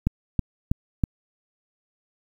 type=click train; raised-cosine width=5 ms; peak=-8 dBFS; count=4; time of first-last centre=0.07-1.038 s; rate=3.1 Hz; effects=8-bit